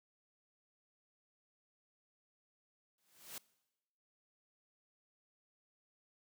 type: noise with exponential growth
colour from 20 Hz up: white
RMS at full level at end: -44 dBFS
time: 2.98-3.38 s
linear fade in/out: 2 ms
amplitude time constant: 86 ms
effects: noise-tail reverb RT60 1.0 s tail -22 dB re dry + high-pass 100 Hz 12 dB/octave